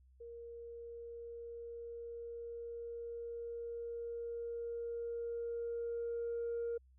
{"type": "tone with level ramp", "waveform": "sine", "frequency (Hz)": 468.4, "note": "A#4", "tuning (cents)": 8, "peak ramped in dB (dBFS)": [-47, -34], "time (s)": [0.2, 6.78], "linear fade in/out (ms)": 10, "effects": ["tanh soft clip ceiling -33 dBFS", "added 64 Hz sine -62 dBFS peak until 6.98 s"]}